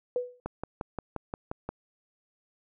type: tone with exponential decay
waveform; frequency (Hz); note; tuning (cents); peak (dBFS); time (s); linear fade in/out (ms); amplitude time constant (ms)
sine; 493.9; B4; 0; -23; 0.16-0.4; 1; 52
type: click train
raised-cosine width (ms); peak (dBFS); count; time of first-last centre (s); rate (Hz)
1; -19; 8; 0.46-1.69; 5.69
effects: none